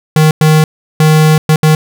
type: tone bursts at uneven times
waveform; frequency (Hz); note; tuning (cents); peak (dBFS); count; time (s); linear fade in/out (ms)
square; 155.56; D#3; 0; -5; 5; 0.16-0.31 / 0.41-0.64 / 1-1.38 / 1.49-1.56 / 1.63-1.75; 2
effects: none